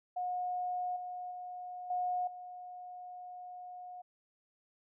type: tone with level steps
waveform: sine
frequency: 723 Hz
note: F#5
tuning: 40 cents flat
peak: -33 / -39 / -41 / -31 / -44 dBFS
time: 0.16-4.02 s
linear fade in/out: 10 ms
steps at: 0.96 / 1.31 / 1.9 / 2.27 s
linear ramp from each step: 5 ms
effects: none